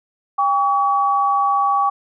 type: tone pair together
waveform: sine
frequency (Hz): 800 / 1134.5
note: G5 / C#6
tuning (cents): +35 / +40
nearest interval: tritone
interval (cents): 605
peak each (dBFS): -18 / -16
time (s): 0.38-1.9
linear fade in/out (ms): 10
effects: none